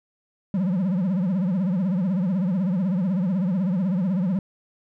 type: tone with vibrato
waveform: triangle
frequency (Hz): 185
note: F#3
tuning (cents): 0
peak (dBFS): -18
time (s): 0.54-4.39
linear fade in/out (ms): 2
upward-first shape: triangle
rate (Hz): 16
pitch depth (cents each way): 200
effects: none